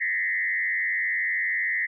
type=tone with frequency modulation; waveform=sine; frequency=1947 Hz; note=B6; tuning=25 cents flat; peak=-23 dBFS; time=0-1.87 s; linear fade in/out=20 ms; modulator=92.8 Hz; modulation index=1.7; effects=none